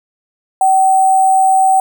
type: tone with sample-and-hold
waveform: sine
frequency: 764 Hz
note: G5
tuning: 45 cents flat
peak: -7 dBFS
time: 0.61-1.8 s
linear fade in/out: 2 ms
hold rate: 8820 Hz
effects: none